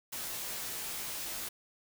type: noise with comb filter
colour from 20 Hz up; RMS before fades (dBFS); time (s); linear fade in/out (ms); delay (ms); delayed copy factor
white; -39; 0.12-1.49; 10; 16; -0.8
effects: none